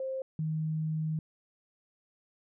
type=tone pair in turn; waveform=sine; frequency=528 / 156.98 Hz; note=C5 / D#3; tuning=+16 / +16 cents; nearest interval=octave + major sixth; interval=2100 cents; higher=first; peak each=-32 / -29 dBFS; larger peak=second; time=0-0.22 / 0.39-1.19 s; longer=second; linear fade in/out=2 ms; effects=none